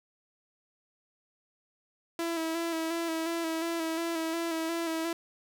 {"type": "tone with vibrato", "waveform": "sawtooth", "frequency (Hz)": 329.6, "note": "E4", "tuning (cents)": 0, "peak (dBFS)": -26, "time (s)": [2.19, 5.13], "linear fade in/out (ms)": 2, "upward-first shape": "square", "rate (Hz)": 2.8, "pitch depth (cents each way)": 29, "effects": []}